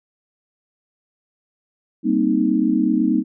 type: chord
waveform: sine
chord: C minor seventh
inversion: second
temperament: equal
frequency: 196 / 233.1 / 261.6 / 311.1 Hz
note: G3 / Bb3 / C4 / Eb4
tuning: 0 / 0 / 0 / 0 cents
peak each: -23 / -20 / -21 / -19 dBFS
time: 2.03-3.24 s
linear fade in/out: 50 ms
effects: none